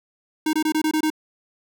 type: tone bursts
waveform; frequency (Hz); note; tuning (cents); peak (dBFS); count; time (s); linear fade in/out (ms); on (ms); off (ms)
square; 311.1; D#4; 0; -19; 7; 0.46-1.102; 5; 72; 23
effects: none